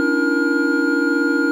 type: tone cluster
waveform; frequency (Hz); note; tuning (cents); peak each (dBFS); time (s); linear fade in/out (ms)
triangle; 278.8 / 300.2 / 335.4 / 471 / 1419; C#4 / D4 / E4 / A#4 / F6; +10 / +38 / +30 / +18 / +27; -19 / -19 / -20 / -23 / -19; 0-1.51; 0
effects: none

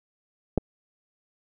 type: clicks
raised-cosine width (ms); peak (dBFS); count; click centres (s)
2; -8 / -23; 2; 0.577 / 0.582
effects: none

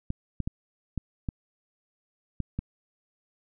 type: clicks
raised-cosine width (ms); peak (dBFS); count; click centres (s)
5; -17; 7; 0.104 / 0.403 / 0.475 / 0.977 / 1.288 / 2.403 / 2.59
effects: none

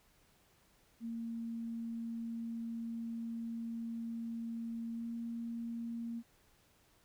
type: tone with pitch glide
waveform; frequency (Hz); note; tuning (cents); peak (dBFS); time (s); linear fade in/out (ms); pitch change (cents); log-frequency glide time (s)
sine; 230 to 232.3; A#3 to A#3; -23 to -6; -38; 1-6.23; 50; +17; 4.92-5.08
effects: pink hiss -69 dBFS RMS until 7.04 s

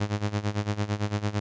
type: tone with tremolo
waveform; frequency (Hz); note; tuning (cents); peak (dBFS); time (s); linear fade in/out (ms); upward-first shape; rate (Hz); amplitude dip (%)
sawtooth; 103.83; G#2; 0; -19; 0-1.4; 10; sine; 8.9; 85
effects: resampled to 16000 Hz

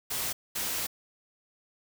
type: noise bursts at uneven times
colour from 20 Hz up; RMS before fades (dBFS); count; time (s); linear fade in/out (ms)
white; -32; 2; 0.1-0.33 / 0.55-0.87; 10
effects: none

